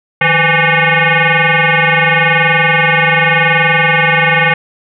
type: tone with frequency modulation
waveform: sine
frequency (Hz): 155.56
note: D#3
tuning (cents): 0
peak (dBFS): -7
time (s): 0.21-4.54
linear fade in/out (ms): 5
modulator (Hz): 332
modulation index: 7.3
effects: none